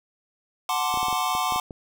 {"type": "chord", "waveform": "square", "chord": "D dominant seventh", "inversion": "first", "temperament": "equal with one note detuned", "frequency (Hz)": [740, 880, 1046.5, 1170.6], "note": ["F#5", "A5", "C6", "D6"], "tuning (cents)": [0, 0, 0, -6], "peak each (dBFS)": [-29, -31, -28, -30], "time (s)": [0.69, 1.6], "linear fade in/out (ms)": 2}
{"type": "clicks", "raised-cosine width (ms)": 2, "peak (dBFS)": -24, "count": 9, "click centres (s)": [0.941, 0.974, 1.03, 1.084, 1.128, 1.351, 1.523, 1.56, 1.708]}
{"effects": []}